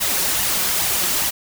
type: noise with flanger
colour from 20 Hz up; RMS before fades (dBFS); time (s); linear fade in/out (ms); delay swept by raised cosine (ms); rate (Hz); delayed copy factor
white; -20; 0-1.31; 20; 1 to 5.5; 2.4; +0.55
effects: none